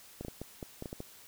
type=clicks; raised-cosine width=2 ms; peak=-26 dBFS; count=9; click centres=0.21 / 0.249 / 0.283 / 0.416 / 0.628 / 0.824 / 0.858 / 0.929 / 1.004 s; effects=white hiss -55 dBFS RMS until 1.27 s